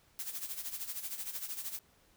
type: noise with tremolo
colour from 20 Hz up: blue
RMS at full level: -38 dBFS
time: 0.19-1.79 s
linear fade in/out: 0 ms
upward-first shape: sine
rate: 13 Hz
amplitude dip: 70%
effects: pink hiss -67 dBFS RMS until 2.16 s